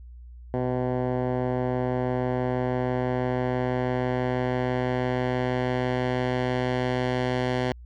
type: tone with low-pass filter sweep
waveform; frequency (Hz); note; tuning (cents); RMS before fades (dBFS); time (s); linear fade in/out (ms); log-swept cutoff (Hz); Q
10% pulse; 126.1; B2; +36; -26; 0.54-7.72; 0; 880 to 3700; 0.75
effects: added 60 Hz sine -41 dBFS peak until 7.85 s